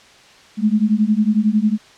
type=beating tone pair; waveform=sine; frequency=207.7 / 218.7 Hz; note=G#3 / A3; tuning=0 / -10 cents; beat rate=11 Hz; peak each=-16 dBFS; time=0.57-1.78 s; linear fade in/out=50 ms; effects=white hiss -46 dBFS RMS until 1.97 s + low-pass 5000 Hz 12 dB/octave